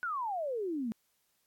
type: exponential sweep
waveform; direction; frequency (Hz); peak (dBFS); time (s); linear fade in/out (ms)
sine; down; 1496 to 213; -32; 0.03-0.92; 0
effects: white hiss -75 dBFS RMS until 1.46 s + AAC 64 kbps